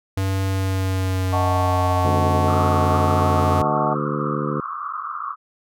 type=tone with pitch glide; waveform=square; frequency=96.1 to 90.18 Hz; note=G2 to F#2; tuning=-34 to -44 cents; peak=-20 dBFS; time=0.17-3.62 s; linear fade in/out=5 ms; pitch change=-110 cents; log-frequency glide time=0.46-2.2 s
type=chord; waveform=sine; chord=D# half-diminished seventh; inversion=none; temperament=equal; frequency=622.3 / 740 / 880 / 1108.7 Hz; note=D#5 / F#5 / A5 / C#6; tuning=0 / 0 / 0 / 0 cents; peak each=-25 dBFS; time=1.32-3.95 s; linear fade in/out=20 ms
type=harmonic tone; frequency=73.42 Hz; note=D2; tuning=in tune; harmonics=2 / 3 / 4 / 5 / 6 / 7; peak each=-26 / -28 / -29 / -30 / -31 / -31 dBFS; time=2.05-4.6 s; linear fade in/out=0 ms
type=band-pass noise; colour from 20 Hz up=white; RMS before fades=-29 dBFS; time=2.46-5.36 s; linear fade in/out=50 ms; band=1100 to 1300 Hz; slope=96 dB/octave
effects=none